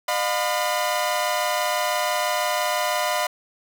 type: tone cluster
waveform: sawtooth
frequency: 607 / 713 / 1003 Hz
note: D#5 / F5 / B5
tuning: -43 / +36 / +26 cents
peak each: -22 dBFS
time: 0.08-3.27 s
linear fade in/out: 5 ms
effects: none